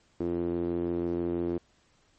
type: tone with band-pass filter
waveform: sawtooth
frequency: 86.1 Hz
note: F2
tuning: 24 cents flat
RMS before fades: -30 dBFS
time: 0.2-1.58 s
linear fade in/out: 5 ms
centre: 340 Hz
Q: 3.9
effects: pink hiss -66 dBFS RMS until 2.18 s + MP3 32 kbps